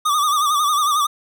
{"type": "tone with vibrato", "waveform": "square", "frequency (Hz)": 1190, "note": "D6", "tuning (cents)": 22, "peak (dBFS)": -16, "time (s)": [0.05, 1.07], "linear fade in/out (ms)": 10, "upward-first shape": "sine", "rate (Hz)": 11, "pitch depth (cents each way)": 82, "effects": []}